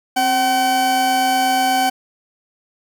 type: tone pair together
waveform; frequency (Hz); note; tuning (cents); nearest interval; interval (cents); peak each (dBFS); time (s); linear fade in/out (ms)
40% pulse; 263.4 / 762; C4 / G5; +12 / -49; octave + tritone; 1839; -23 / -14; 0.16-1.9; 10
effects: none